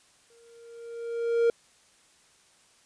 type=tone with exponential growth; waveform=triangle; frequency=466.2 Hz; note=A#4; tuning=in tune; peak=-16 dBFS; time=0.3-1.5 s; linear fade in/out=2 ms; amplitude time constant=260 ms; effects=white hiss -61 dBFS RMS until 2.85 s + resampled to 22050 Hz